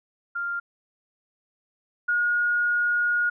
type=tone pair in turn; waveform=sine; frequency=1396.9 / 1437.8 Hz; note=F6 / F6; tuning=0 / +50 cents; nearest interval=unison; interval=50 cents; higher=second; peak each=-26 / -20 dBFS; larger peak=second; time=0.35-0.6 / 2.08-3.3 s; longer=second; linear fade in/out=10 ms; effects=none